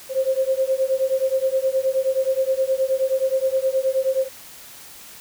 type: beating tone pair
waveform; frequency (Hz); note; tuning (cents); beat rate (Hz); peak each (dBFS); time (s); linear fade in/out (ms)
sine; 524 / 533.5; C5 / C5; +2 / +34; 9.5; -21; 0.09-4.29; 50
effects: white hiss -42 dBFS RMS until 5.2 s